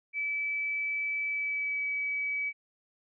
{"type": "tone with pitch glide", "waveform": "sine", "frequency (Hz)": [2304, 2283], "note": ["D7", "D7"], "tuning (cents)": [-34, -50], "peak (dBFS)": -29, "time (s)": [0.13, 2.53], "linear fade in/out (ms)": 50, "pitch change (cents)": -16, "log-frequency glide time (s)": [1.26, 1.85], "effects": []}